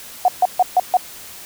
sine tone bursts, 731 Hz, F#5, 21 cents flat, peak -9 dBFS, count 5, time 0.25-0.97 s, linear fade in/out 2 ms, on 32 ms, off 140 ms, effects white hiss -37 dBFS RMS until 1.45 s

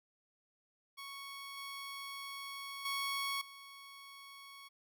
15% pulse tone with level steps, 1108.7 Hz, C#6, in tune, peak -39 / -37 / -29 / -45 dBFS, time 0.97-4.69 s, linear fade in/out 20 ms, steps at 1.57 / 2.85 / 3.41 s, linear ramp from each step 5 ms, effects none

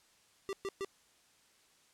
square tone bursts, 392 Hz, G4, in tune, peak -36 dBFS, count 3, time 0.49-0.847 s, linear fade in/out 0 ms, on 39 ms, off 120 ms, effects white hiss -67 dBFS RMS until 1.93 s + low-pass 9000 Hz 12 dB/octave

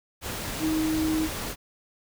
sine tone in noise, 314.7 Hz, D#4, 20 cents sharp, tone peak -23 dBFS, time 0.59-1.29 s, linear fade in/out 50 ms, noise pink, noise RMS -33 dBFS, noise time 0.21-1.56 s, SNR +7 dB, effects none

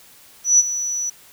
sine tone with ADSR envelope, 5920 Hz, F#8, in tune, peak -7 dBFS, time 0.44-1.1 s, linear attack 150 ms, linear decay 29 ms, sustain -14 dB, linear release 8 ms, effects tanh soft clip ceiling -4 dBFS + white hiss -48 dBFS RMS until 1.32 s

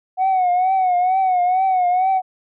sine tone with vibrato, 739 Hz, F#5, 2 cents flat, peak -12 dBFS, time 0.17-2.22 s, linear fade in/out 50 ms, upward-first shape triangle, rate 2.2 Hz, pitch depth 80 cents each way, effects tanh soft clip ceiling -12 dBFS

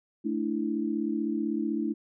sine chord, A suspended fourth, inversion none, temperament equal, 220 / 293.7 / 329.6 Hz, A3 / D4 / E4, 0 / 0 / 0 cents, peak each -31 dBFS, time 0.24-1.94 s, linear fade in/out 20 ms, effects none

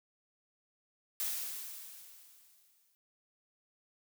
blue noise with exponential decay, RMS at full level -34 dBFS, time 1.2-2.95 s, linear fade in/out 0 ms, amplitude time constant 380 ms, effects none

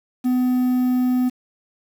triangle tone with quantisation, 251.3 Hz, B3, 30 cents sharp, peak -14 dBFS, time 0.24-1.3 s, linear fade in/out 20 ms, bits 7, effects none

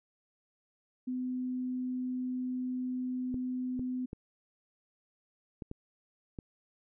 sine tone, 253.2 Hz, B3, 43 cents sharp, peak -32 dBFS, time 1.07-4.06 s, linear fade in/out 10 ms
clicks, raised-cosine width 3 ms, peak -27 dBFS, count 6, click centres 3.343 / 3.794 / 4.131 / 5.622 / 5.714 / 6.388 s
effects none

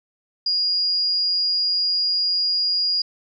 sine tone, 4859 Hz, D#8, 42 cents flat, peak -18 dBFS, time 0.46-3.02 s, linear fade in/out 5 ms, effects none

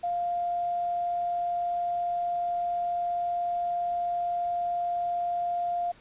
sine tone with quantisation, 700 Hz, F5, 4 cents sharp, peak -26 dBFS, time 0.03-5.92 s, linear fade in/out 10 ms, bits 9, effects pink hiss -56 dBFS RMS until 6 s + resampled to 8000 Hz

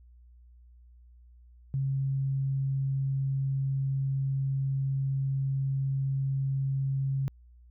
sine tone, 135.8 Hz, C#3, 35 cents flat, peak -26 dBFS, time 1.74-7.28 s, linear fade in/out 0 ms, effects added 60 Hz sine -52 dBFS peak until 7.7 s

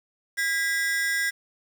45% pulse ring-modulated tone, 1800 Hz, A6, 39 cents sharp, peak -20 dBFS, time 0.37-1.31 s, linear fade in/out 20 ms, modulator 174 Hz, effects 8-bit

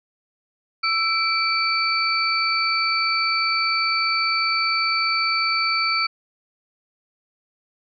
sine tone cluster, 1325 / 2323 / 4535 Hz, E6 / D7 / C#8, +9 / -20 / +39 cents, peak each -23 dBFS, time 0.83-6.07 s, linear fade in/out 10 ms, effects none

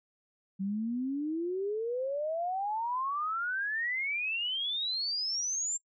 sine exponential sweep, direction up, 188.4 to 7459 Hz, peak -30 dBFS, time 0.59-5.78 s, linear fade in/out 20 ms, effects noise-tail reverb RT60 0.1 s tail -24 dB re dry

